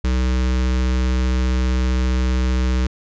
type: tone with notch filter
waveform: square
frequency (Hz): 63.2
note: B1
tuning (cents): +41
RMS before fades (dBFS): -18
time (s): 0.04-2.87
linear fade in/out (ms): 5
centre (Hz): 720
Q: 1.8
effects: resampled to 16000 Hz